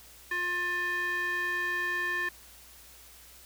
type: tone with band-pass filter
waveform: square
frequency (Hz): 354.9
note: F4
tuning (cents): +28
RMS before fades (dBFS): -31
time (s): 0.31-2.29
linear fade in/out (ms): 5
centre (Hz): 1800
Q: 4.3
effects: added 60 Hz sine -59 dBFS peak until 3.45 s + white hiss -53 dBFS RMS until 3.45 s

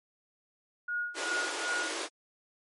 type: tone with tremolo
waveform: sine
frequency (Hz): 1441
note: F#6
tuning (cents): -46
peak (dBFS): -29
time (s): 0.88-1.94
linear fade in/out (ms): 5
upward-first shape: sine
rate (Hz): 2.6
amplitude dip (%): 85
type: high-pass noise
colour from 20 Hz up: pink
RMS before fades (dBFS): -35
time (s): 1.14-2.09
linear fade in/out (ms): 50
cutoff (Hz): 300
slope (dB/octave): 96
effects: low-pass 9000 Hz 12 dB/octave + MP3 48 kbps

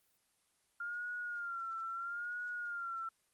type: tone with vibrato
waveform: sine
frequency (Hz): 1396.9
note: F6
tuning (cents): 0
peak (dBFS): -38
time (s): 0.8-3.09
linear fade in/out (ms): 5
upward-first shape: sine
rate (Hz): 0.76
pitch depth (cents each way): 71
effects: white hiss -75 dBFS RMS until 3.33 s + Opus 24 kbps

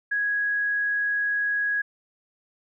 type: tone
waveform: sine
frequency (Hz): 1661.2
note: G#6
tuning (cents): 0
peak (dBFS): -22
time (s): 0.11-1.82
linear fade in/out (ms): 10
effects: none

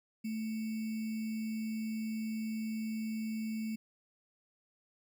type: tone with sample-and-hold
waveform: sine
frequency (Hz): 220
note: A3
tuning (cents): 0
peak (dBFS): -34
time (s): 0.24-3.76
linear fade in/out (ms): 10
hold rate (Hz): 2450
effects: none

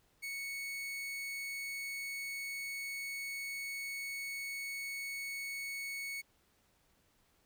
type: tone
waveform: 40% pulse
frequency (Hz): 2217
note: C#7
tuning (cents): 0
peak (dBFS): -38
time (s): 0.22-6.22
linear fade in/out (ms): 20
effects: pink hiss -72 dBFS RMS until 7.45 s

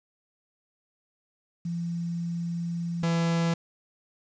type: tone pair in turn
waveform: sine / 45% pulse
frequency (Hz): 170.4 / 167.38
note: F3 / E3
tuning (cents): -42 / +27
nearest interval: unison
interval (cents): 31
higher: first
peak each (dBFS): -28 / -23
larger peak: second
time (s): 1.65-3.03 / 3.03-3.54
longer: first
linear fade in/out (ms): 5
effects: resampled to 16000 Hz + 9-bit

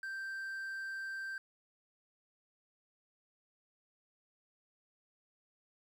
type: tone with quantisation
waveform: triangle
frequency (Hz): 1568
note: G6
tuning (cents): 0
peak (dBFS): -37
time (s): 0.03-1.38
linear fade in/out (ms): 2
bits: 11
effects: none

